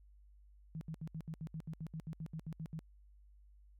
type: tone bursts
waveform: sine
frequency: 159.6 Hz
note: D#3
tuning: 44 cents sharp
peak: -40 dBFS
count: 16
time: 0.75-2.791 s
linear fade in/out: 0 ms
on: 61 ms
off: 71 ms
effects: added 50 Hz sine -59 dBFS peak until 3.79 s